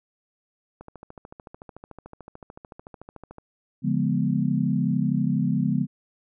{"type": "click train", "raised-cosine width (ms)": 1, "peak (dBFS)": -27, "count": 36, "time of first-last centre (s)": [0.81, 3.384], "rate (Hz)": 13.6}
{"type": "chord", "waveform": "sine", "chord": "D diminished seventh", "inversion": "none", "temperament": "equal with one note detuned", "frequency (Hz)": [143.06, 174.61, 207.7, 246.9], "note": ["D3", "F3", "Ab3", "Cb4"], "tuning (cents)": [-45, 0, 0, 0], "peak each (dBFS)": -26, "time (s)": [3.82, 5.87], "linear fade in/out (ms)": 50}
{"effects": []}